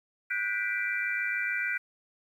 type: chord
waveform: sine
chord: G major seventh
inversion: third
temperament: equal with one note detuned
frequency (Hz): 1461.3 / 1568 / 1975.5 / 2349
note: F#6 / G6 / B6 / D7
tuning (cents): -22 / 0 / 0 / 0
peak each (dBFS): -33 / -35 / -33 / -33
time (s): 0.3-1.78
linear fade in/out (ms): 10
effects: 10-bit